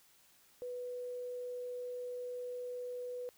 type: tone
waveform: sine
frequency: 493.9 Hz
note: B4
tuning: in tune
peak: -39 dBFS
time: 0.62-3.29 s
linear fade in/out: 0 ms
effects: white hiss -66 dBFS RMS until 3.37 s